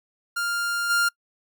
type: tone with level steps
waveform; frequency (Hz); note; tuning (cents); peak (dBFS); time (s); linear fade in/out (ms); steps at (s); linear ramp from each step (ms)
45% pulse; 1400; F6; +4; -24 / -19; 0.36-1.09; 10; 0.89; 20
effects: noise-tail reverb RT60 0.1 s tail -26 dB re dry